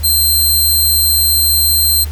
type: tone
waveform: 10% pulse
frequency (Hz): 4143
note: C8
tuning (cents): -18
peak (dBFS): -3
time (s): 0.03-2.05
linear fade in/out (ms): 20
effects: added 75 Hz sine -19 dBFS peak until 2.11 s + pink hiss -36 dBFS RMS until 2.11 s